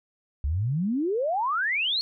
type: exponential sweep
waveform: sine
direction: up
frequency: 65.41 to 4435 Hz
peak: -23 dBFS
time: 0.44-2.01 s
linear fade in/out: 0 ms
effects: none